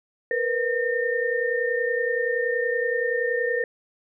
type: tone cluster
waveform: sine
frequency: 468.4 / 499 / 1821 Hz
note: A#4 / B4 / A#6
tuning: +8 / +18 / -41 cents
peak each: -26 dBFS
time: 0.31-3.64 s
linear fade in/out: 2 ms
effects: none